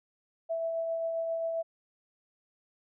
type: tone with tremolo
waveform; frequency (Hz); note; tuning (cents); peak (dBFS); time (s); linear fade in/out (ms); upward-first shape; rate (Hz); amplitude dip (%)
sine; 659.3; E5; 0; -28; 0.49-1.63; 20; triangle; 7.5; 30
effects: none